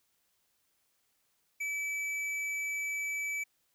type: tone with hard clipping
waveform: triangle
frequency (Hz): 2302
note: D7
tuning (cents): -35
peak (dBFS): -34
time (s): 1.6-3.44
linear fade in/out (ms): 10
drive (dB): 12
effects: white hiss -75 dBFS RMS until 3.74 s